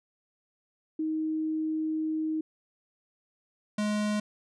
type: tone pair in turn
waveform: sine / square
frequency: 314.1 / 210 Hz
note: D#4 / G#3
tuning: +16 / +19 cents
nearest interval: perfect fifth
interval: 697 cents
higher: first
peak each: -27 dBFS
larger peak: neither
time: 0.99-2.41 / 3.78-4.2 s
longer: first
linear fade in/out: 5 ms
effects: resampled to 22050 Hz